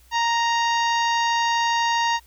harmonic tone, 932.3 Hz, A#5, in tune, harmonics 1 / 2 / 3 / 4 / 5 / 6 / 7, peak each -20 / -26 / -30 / -32 / -34 / -36 / -37 dBFS, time 0.11-2.2 s, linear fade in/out 50 ms, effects added 60 Hz sine -52 dBFS peak until 2.26 s + white hiss -57 dBFS RMS until 2.26 s

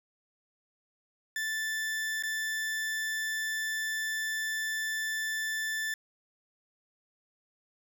40% pulse tone with dropouts, 1760 Hz, A6, in tune, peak -30 dBFS, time 1.36-5.94 s, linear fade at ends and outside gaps 2 ms, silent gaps 2.225-2.235 s, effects none

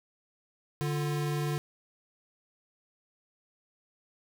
square tone pair together, 146.83 / 349 Hz, D3 / F4, 0 / -1 cents, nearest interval octave + minor third, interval 1499 cents, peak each -30 / -38 dBFS, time 0.81-1.58 s, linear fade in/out 0 ms, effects none

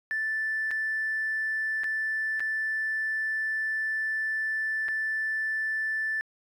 triangle tone with dropouts, 1760 Hz, A6, in tune, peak -23 dBFS, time 0.11-6.21 s, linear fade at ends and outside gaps 0 ms, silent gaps 0.708-0.713 / 1.835-1.842 / 2.396-2.404 / 4.883-4.887 s, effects tanh soft clip ceiling -24 dBFS

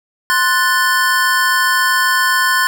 square chord, F# diminished, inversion second, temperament equal, 1046.5 / 1480 / 1760 Hz, C6 / F#6 / A6, 0 / 0 / 0 cents, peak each -17 dBFS, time 0.3-2.67 s, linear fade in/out 0 ms, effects none

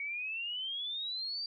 sine exponential sweep, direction up, 2228 to 4720 Hz, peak -35 dBFS, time 0-1.46 s, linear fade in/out 2 ms, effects none

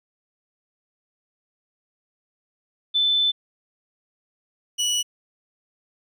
sine / 25% pulse tone pair in turn, 3520 / 2941 Hz, A7 / F#7, 0 / -11 cents, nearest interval minor third, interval 311 cents, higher first, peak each -17 dBFS, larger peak neither, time 2.94-3.32 / 4.78-5.03 s, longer first, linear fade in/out 20 ms, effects resampled to 32000 Hz

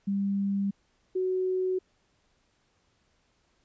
sine tone pair in turn, 198.4 / 371.6 Hz, G3 / F#4, +21 / +7 cents, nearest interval major seventh, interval 1086 cents, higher second, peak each -25 dBFS, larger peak neither, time 0.07-0.71 / 1.15-1.79 s, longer neither, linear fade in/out 10 ms, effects pink hiss -70 dBFS RMS until 3.64 s + resampled to 16000 Hz

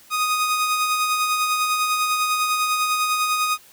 sawtooth tone with tremolo, 1244.5 Hz, D#6, in tune, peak -14 dBFS, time 0.1-3.58 s, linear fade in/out 50 ms, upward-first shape sine, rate 10 Hz, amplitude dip 35%, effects white hiss -50 dBFS RMS until 3.72 s

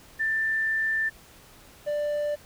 sine / triangle tone pair in turn, 1777 / 590.1 Hz, A6 / D5, +17 / +8 cents, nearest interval octave + perfect fifth, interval 1909 cents, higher first, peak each -23 dBFS, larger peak neither, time 0.19-1.1 / 1.86-2.36 s, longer first, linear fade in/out 20 ms, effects pink hiss -52 dBFS RMS until 2.45 s

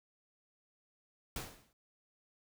pink noise with exponential decay, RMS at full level -38 dBFS, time 1.36-1.73 s, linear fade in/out 2 ms, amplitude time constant 80 ms, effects none

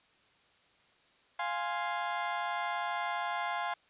30% pulse chord, F minor, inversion none, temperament equal, 698.5 / 830.6 / 1046.5 Hz, F5 / Ab5 / C6, 0 / 0 / 0 cents, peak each -34 dBFS, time 1.39-3.74 s, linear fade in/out 5 ms, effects white hiss -66 dBFS RMS until 3.89 s + resampled to 8000 Hz

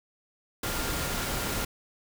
sine tone in noise, 1400 Hz, F6, 4 cents sharp, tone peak -41 dBFS, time 0.63-1.65 s, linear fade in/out 5 ms, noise pink, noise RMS -31 dBFS, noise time 0.63-1.65 s, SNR -13 dB, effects none

